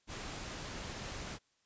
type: noise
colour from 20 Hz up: pink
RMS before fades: -43 dBFS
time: 0.07-1.39 s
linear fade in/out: 50 ms
effects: white hiss -75 dBFS RMS until 1.65 s + resampled to 16000 Hz